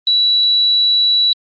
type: tone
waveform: sine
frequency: 3930 Hz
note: B7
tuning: 9 cents flat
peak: -10 dBFS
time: 0.07-1.33 s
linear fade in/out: 2 ms
effects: Opus 24 kbps